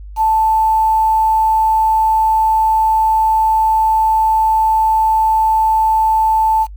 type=tone with quantisation; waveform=sine; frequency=880 Hz; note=A5; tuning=in tune; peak=-10 dBFS; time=0.16-6.67 s; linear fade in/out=50 ms; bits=6; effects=noise-tail reverb RT60 0.1 s tail -23 dB re dry + added 50 Hz sine -29 dBFS peak until 6.76 s